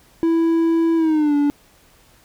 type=tone with pitch glide; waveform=triangle; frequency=330.1 to 289 Hz; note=E4 to D4; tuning=+2 to -28 cents; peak=-12 dBFS; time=0.23-1.5 s; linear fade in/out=0 ms; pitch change=-230 cents; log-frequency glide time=0.96-1.35 s; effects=pink hiss -53 dBFS RMS until 2.24 s